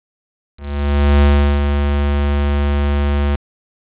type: tone with ADSR envelope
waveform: square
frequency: 71.7 Hz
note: D2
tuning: 41 cents flat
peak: -8 dBFS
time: 0.57-3.36 s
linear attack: 650 ms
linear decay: 380 ms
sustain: -6 dB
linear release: 6 ms
effects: resampled to 8000 Hz + 7-bit